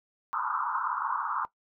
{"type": "band-pass noise", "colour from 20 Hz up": "white", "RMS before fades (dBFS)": -31, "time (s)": [0.33, 1.45], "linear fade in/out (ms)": 0, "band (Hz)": [870, 1400], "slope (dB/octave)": 96, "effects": ["noise-tail reverb RT60 0.1 s tail -17 dB re dry"]}